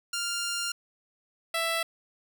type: tone pair in turn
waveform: 10% pulse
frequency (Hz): 1396.9 / 662.3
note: F6 / E5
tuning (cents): 0 / +8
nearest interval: octave + minor second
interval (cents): 1292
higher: first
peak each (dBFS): -21 / -18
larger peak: second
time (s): 0.13-0.72 / 1.54-1.83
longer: first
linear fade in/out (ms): 5
effects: none